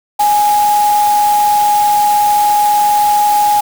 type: tone in noise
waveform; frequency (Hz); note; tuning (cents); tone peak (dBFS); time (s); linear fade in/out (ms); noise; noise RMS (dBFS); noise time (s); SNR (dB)
sine; 830.6; G#5; 0; -8; 0.19-3.61; 10; white; -23; 0.19-3.61; +12
effects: none